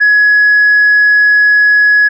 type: tone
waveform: sine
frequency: 1682 Hz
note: G#6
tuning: 22 cents sharp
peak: -3 dBFS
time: 0-2.09 s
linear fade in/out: 20 ms
effects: tanh soft clip ceiling -2 dBFS